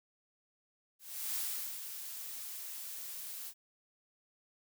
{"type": "noise with ADSR envelope", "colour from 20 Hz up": "blue", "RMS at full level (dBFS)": -36, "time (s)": [0.99, 3.54], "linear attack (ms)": 360, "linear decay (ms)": 430, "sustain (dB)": -8, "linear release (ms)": 61, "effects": []}